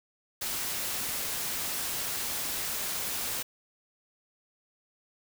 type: noise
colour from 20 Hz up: white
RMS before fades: -33 dBFS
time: 0.41-3.43 s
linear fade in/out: 10 ms
effects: none